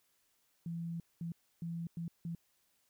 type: tone bursts at uneven times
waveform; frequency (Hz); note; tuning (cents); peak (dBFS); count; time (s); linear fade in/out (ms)
sine; 168; E3; +33; -37; 5; 0.66-1 / 1.21-1.32 / 1.62-1.87 / 1.97-2.08 / 2.25-2.35; 2
effects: white hiss -75 dBFS RMS until 2.89 s